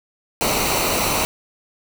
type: noise with comb filter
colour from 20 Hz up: pink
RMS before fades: -20 dBFS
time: 0.41-1.25 s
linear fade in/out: 0 ms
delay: 0.59 ms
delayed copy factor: -0.6
effects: none